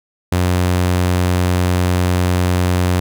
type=tone; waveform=sawtooth; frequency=90 Hz; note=F#2; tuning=47 cents flat; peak=-9 dBFS; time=0.32-3 s; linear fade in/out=5 ms; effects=none